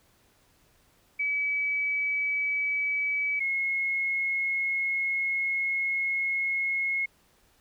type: tone pair in turn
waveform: sine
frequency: 2287 / 2168 Hz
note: D7 / C#7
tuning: -47 / -39 cents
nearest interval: minor second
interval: 92 cents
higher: first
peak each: -25 dBFS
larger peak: neither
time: 1.19-3.4 / 3.4-7.06 s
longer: second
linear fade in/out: 10 ms
effects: pink hiss -64 dBFS RMS until 7.6 s